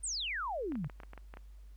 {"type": "exponential sweep", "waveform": "sine", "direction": "down", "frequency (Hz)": [9150, 130.81], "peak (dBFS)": -34, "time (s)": [0.03, 0.88], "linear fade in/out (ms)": 10}
{"type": "clicks", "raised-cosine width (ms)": 0.5, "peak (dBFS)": -33, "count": 10, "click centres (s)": [0.721, 0.755, 0.845, 0.898, 1.002, 1.034, 1.134, 1.177, 1.339, 1.371]}
{"effects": ["added 50 Hz sine -49 dBFS peak until 1.76 s", "pink hiss -72 dBFS RMS until 1.76 s"]}